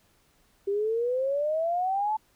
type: exponential sweep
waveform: sine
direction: up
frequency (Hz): 392 to 880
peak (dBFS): -24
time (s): 0.67-2.17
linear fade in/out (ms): 10
effects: pink hiss -65 dBFS RMS until 2.35 s